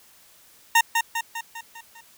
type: tone with echo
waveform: 20% pulse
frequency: 920 Hz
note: A#5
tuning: 23 cents flat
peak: -9 dBFS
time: 0.75-0.81 s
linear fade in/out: 5 ms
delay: 200 ms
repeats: 6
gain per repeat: -5 dB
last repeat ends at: 2.01 s
effects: white hiss -54 dBFS RMS until 2.17 s